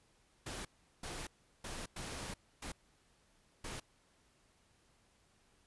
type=noise bursts at uneven times; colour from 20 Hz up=pink; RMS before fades=-44 dBFS; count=6; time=0.46-0.65 / 1.03-1.27 / 1.64-1.86 / 1.96-2.34 / 2.62-2.72 / 3.64-3.8 s; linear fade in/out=5 ms; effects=pink hiss -71 dBFS RMS until 5.66 s + resampled to 24000 Hz